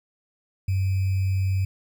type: tone with sample-and-hold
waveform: sine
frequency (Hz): 95.3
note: G2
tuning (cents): -48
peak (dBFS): -20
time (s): 0.68-1.65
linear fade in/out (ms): 5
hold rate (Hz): 2450
effects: none